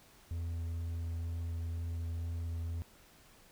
triangle tone with vibrato, 83.8 Hz, E2, 29 cents sharp, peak -33 dBFS, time 0.31-2.82 s, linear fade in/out 0 ms, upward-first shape triangle, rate 2.1 Hz, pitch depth 9 cents each way, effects pink hiss -61 dBFS RMS until 3.51 s

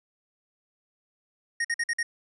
square tone bursts, 1864.7 Hz, A#6, in tune, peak -25 dBFS, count 5, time 1.6-2.03 s, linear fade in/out 5 ms, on 46 ms, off 50 ms, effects resampled to 24000 Hz

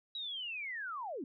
sine linear sweep, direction down, 3900 to 233.1 Hz, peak -38 dBFS, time 0.15-1.24 s, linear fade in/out 2 ms, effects none

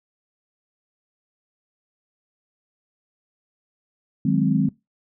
sine chord, Ab dominant seventh, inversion second, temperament equal, 155.56 / 185 / 207.7 / 261.6 Hz, Eb3 / Gb3 / Ab3 / C4, 0 / 0 / 0 / 0 cents, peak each -22 dBFS, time 4.25-4.69 s, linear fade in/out 5 ms, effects noise-tail reverb RT60 0.2 s tail -21 dB re dry

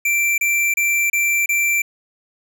square tone bursts, 2349 Hz, D7, in tune, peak -16 dBFS, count 5, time 0.05-1.82 s, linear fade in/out 5 ms, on 330 ms, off 30 ms, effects none

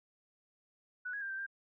sine tone with pitch steps, 1481 / 1658 / 1589 / 1561 / 1590 Hz, F#6 / G#6 / G6 / G6 / G6, +1 / -3 / +23 / -8 / +24 cents, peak -37 dBFS, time 1.05-1.465 s, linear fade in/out 10 ms, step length 83 ms, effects none

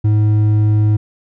sine tone with hard clipping, 106.3 Hz, G#2, 41 cents sharp, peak -11 dBFS, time 0.04-0.97 s, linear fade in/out 10 ms, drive 5 dB, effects none

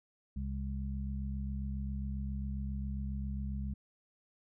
harmonic tone, 67.4 Hz, C#2, 48 cents flat, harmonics 1 / 2 / 3, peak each -36 / -43 / -41 dBFS, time 0.36-3.74 s, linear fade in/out 5 ms, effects none

